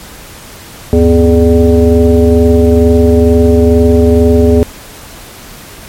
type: tone with frequency modulation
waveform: sine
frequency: 246.9 Hz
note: B3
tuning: in tune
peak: -3 dBFS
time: 0.93-4.63 s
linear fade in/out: 0 ms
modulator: 172 Hz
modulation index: 1.5
effects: pink hiss -31 dBFS RMS until 5.88 s + MP3 64 kbps